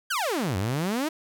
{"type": "exponential two-way sweep", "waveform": "sawtooth", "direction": "down then up", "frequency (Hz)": [1660, 89.1, 330], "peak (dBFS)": -21, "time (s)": [0.1, 1.09], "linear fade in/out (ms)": 10, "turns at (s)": 0.57, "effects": []}